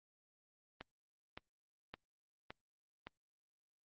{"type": "click train", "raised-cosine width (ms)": 0.3, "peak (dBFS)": -29, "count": 5, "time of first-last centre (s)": [0.81, 3.07], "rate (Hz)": 1.77, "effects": ["low-pass 4000 Hz 12 dB/octave", "Opus 24 kbps"]}